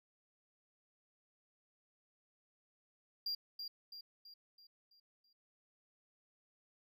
triangle tone with echo, 4774 Hz, D8, 28 cents sharp, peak -35 dBFS, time 3.26-3.35 s, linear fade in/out 5 ms, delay 330 ms, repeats 6, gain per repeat -6 dB, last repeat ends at 5.33 s, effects none

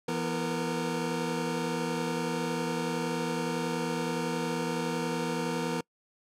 25% pulse tone cluster, 167.5 / 245.5 / 460.9 Hz, E3 / B3 / A#4, +28 / -10 / -20 cents, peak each -30 dBFS, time 0.08-5.81 s, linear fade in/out 5 ms, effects noise-tail reverb RT60 0.1 s tail -26 dB re dry + low-pass 10000 Hz 12 dB/octave

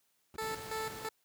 brown noise bursts, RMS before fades -47 dBFS, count 5, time 0.34-0.687 s, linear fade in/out 2 ms, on 23 ms, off 58 ms
15% pulse tone with tremolo, 440 Hz, A4, in tune, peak -29 dBFS, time 0.38-1.09 s, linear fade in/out 5 ms, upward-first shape square, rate 3 Hz, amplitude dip 70%
pink noise, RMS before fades -47 dBFS, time 0.4-1.09 s, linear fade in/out 20 ms
effects white hiss -75 dBFS RMS until 1.24 s + high-pass 80 Hz 12 dB/octave

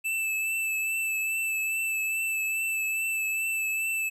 square tone with vibrato, 2637 Hz, E7, in tune, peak -27 dBFS, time 0.04-4.1 s, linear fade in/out 20 ms, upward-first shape triangle, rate 2.4 Hz, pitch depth 26 cents each way, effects 11-bit

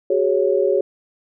sine chord, F# suspended second, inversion none, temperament equal with one note detuned, 375.6 / 415.3 / 554.4 Hz, F#4 / G#4 / C#5, +26 / 0 / 0 cents, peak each -19 dBFS, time 0.1-0.81 s, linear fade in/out 5 ms, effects none

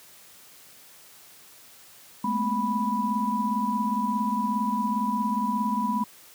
sine tone cluster, 209.3 / 226.5 / 251.4 / 986 Hz, G#3 / A#3 / B3 / B5, +14 / -50 / +31 / -3 cents, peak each -29 / -30 / -34 / -26 dBFS, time 2.24-6.04 s, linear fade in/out 5 ms, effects white hiss -51 dBFS RMS until 6.34 s + high-pass 80 Hz 12 dB/octave

